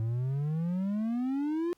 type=exponential sweep; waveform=triangle; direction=up; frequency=109.1 to 354.5 Hz; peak=-26 dBFS; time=0-1.73 s; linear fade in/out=0 ms; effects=pink hiss -71 dBFS RMS until 1.77 s + AAC 64 kbps